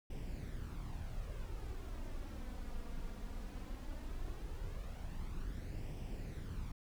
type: noise with flanger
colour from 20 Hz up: brown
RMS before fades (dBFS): -43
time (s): 0.1-6.72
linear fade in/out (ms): 5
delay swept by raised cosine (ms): 0.36 to 4.26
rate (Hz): 0.17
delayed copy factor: +0.5
effects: none